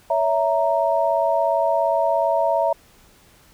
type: chord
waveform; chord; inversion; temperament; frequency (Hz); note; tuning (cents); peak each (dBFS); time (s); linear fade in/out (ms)
sine; A# diminished; first; equal with one note detuned; 562.1 / 659.3 / 932.3; C#5 / E5 / A#5; +24 / 0 / 0; -23 / -19 / -22; 0.1-2.73; 5
effects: pink hiss -53 dBFS RMS until 3.53 s